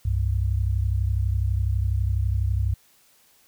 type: tone pair together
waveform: sine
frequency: 65.93 / 98 Hz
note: C2 / G2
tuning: +14 / 0 cents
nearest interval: perfect fifth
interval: 686 cents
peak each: -23 dBFS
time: 0.05-2.74 s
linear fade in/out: 5 ms
effects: white hiss -59 dBFS RMS until 3.47 s